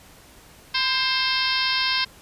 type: harmonic tone with a mistuned harmonic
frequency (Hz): 528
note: C5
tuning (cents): +16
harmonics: 2 / 3 / 4 / 5 / 6 / 7 / 8 / 9 / 10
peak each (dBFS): -29 / -29 / -29 / -29 / -29 / -29 / -29 / -29 / -29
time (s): 0.74-2.05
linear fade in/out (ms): 10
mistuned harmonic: 2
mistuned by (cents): -51
effects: pink hiss -49 dBFS RMS until 2.21 s + resampled to 32000 Hz